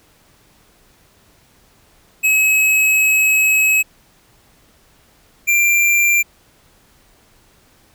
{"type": "tone pair in turn", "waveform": "square", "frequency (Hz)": [2564, 2373], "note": ["E7", "D7"], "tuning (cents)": [-49, 17], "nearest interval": "minor second", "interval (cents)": 134, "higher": "first", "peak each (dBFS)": -12, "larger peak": "neither", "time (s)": [[2.23, 3.83], [5.47, 6.23]], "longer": "first", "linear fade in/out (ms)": 20, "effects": ["pink hiss -53 dBFS RMS until 7.94 s"]}